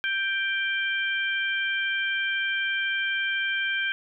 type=harmonic tone; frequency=786 Hz; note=G5; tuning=4 cents sharp; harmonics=2 / 3 / 4; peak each=-26 / -30 / -32 dBFS; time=0.04-3.92 s; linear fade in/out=0 ms; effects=none